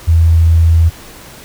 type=tone; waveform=sine; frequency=82.41 Hz; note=E2; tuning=in tune; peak=-5 dBFS; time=0.07-0.9 s; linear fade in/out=20 ms; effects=pink hiss -35 dBFS RMS until 1.44 s